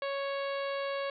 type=harmonic tone with a mistuned harmonic; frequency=554.4 Hz; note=C#5; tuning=in tune; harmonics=1 / 2 / 3 / 4 / 5 / 6 / 7 / 8; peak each=-33 / -39 / -43 / -45 / -47 / -49 / -50 / -51 dBFS; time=0.02-1.1 s; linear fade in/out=2 ms; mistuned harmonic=8; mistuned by=+18 cents; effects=none